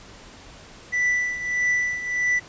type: tone with tremolo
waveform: triangle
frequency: 1975.5 Hz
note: B6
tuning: in tune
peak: -16 dBFS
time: 0.92-2.4 s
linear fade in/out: 20 ms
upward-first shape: triangle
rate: 1.6 Hz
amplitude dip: 75%
effects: pink hiss -45 dBFS RMS until 2.48 s + resampled to 16000 Hz